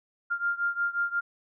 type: beating tone pair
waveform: sine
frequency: 1396.9 / 1402.5 Hz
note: F6 / F6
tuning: 0 / +7 cents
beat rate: 5.6 Hz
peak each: -28 / -30 dBFS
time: 0.3-1.21 s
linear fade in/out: 20 ms
effects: none